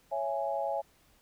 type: chord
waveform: sine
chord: C# minor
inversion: none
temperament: just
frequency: 554.4 / 665.2 / 831.5 Hz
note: C#5 / E5 / G#5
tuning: 0 / +16 / +2 cents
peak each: -34 dBFS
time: 0.11-0.82 s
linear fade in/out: 20 ms
effects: pink hiss -65 dBFS RMS until 1.21 s

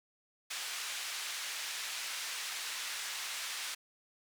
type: band-pass noise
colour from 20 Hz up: pink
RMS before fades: -40 dBFS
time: 0.5-3.75 s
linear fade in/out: 10 ms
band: 1800 to 8900 Hz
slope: 12 dB/octave
effects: none

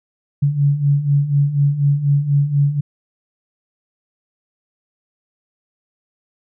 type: beating tone pair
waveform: sine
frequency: 140 / 144.1 Hz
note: C#3 / D3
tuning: +18 / -33 cents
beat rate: 4.1 Hz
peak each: -19 / -14 dBFS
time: 0.42-2.81 s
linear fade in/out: 10 ms
effects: none

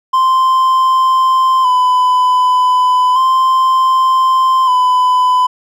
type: tone with vibrato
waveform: triangle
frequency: 1023 Hz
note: C6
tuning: 39 cents flat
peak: -6 dBFS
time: 0.13-5.47 s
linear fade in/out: 10 ms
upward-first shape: square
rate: 0.33 Hz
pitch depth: 32 cents each way
effects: none

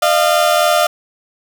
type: tone pair together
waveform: 30% pulse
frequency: 609 / 692.5 Hz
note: D#5 / F5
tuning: -37 / -15 cents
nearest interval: major second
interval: 222 cents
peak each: -11 dBFS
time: 0.02-0.87 s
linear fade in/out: 5 ms
effects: none

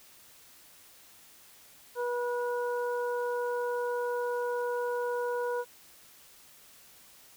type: harmonic tone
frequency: 485.4 Hz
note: B4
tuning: 30 cents flat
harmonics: 1 / 2 / 3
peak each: -30 / -36 / -40 dBFS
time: 1.95-5.65 s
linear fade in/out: 50 ms
effects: white hiss -56 dBFS RMS until 7.36 s

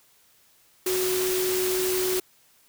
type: tone in noise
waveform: sine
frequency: 370 Hz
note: F#4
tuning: in tune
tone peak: -24 dBFS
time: 0.86-2.2 s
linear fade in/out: 5 ms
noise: white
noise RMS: -29 dBFS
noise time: 0.86-2.2 s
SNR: +2 dB
effects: white hiss -60 dBFS RMS until 2.68 s

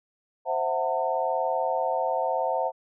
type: chord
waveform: sine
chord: F# half-diminished seventh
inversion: second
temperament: equal with one note detuned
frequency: 523.3 / 659.3 / 740 / 903.2 Hz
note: C5 / E5 / F#5 / A5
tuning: 0 / 0 / 0 / +45 cents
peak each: -29 dBFS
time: 0.45-2.72 s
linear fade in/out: 50 ms
effects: none

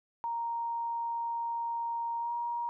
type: tone with pitch glide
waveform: sine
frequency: 932.3 to 945.9 Hz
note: A#5 to A#5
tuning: 0 to +25 cents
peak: -31 dBFS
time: 0.24-2.69 s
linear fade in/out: 0 ms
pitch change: +25 cents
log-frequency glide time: 2.19-2.32 s
effects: none

